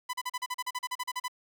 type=tone bursts; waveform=sawtooth; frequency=1000 Hz; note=B5; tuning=21 cents sharp; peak=-27 dBFS; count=15; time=0.09-1.282 s; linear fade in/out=10 ms; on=44 ms; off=38 ms; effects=none